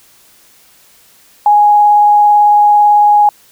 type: tone with vibrato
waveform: sine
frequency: 830.6 Hz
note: G#5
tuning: in tune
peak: -4 dBFS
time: 1.46-3.29 s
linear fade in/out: 2 ms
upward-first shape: triangle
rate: 18 Hz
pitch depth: 9 cents each way
effects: white hiss -46 dBFS RMS until 3.51 s